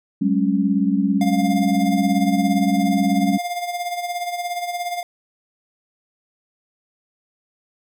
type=chord; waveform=sine; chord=F# suspended second; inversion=none; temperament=equal with one note detuned; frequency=189.87 / 207.7 / 277.2 Hz; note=F#3 / G#3 / C#4; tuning=+45 / 0 / 0 cents; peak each=-20 dBFS; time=0.21-3.38 s; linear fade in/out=10 ms
type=tone with tremolo; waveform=square; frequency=704 Hz; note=F5; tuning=14 cents sharp; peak=-22 dBFS; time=1.21-5.03 s; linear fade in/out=2 ms; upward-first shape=sine; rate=17 Hz; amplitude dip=60%
effects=none